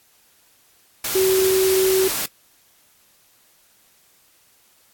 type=tone in noise; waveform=sine; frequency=378.5 Hz; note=F#4; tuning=39 cents sharp; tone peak=-15 dBFS; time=1.15-2.08 s; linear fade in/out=5 ms; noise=white; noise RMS=-24 dBFS; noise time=1.04-2.26 s; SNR=+6 dB; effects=white hiss -57 dBFS RMS until 4.93 s + AAC 64 kbps